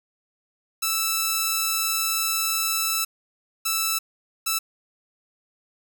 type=tone bursts at uneven times; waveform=5% pulse; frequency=1318.5 Hz; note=E6; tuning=in tune; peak=-10 dBFS; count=3; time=0.82-3.05 / 3.65-3.99 / 4.46-4.59 s; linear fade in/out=10 ms; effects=none